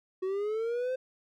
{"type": "linear sweep", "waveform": "triangle", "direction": "up", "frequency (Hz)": [369.5, 522], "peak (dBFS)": -27, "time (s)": [0.22, 0.96], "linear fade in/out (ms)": 10, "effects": []}